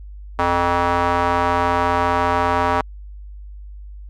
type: tone with band-pass filter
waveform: square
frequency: 87.31 Hz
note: F2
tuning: in tune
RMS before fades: -18 dBFS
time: 0.39-2.81 s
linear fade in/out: 0 ms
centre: 1000 Hz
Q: 2
effects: added 50 Hz sine -33 dBFS peak until 4.09 s + Opus 48 kbps